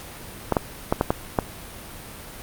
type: clicks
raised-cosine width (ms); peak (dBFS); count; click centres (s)
1; -4; 6; 0.523 / 0.568 / 0.925 / 1.011 / 1.105 / 1.388
effects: pink hiss -39 dBFS RMS until 2.42 s + Opus 48 kbps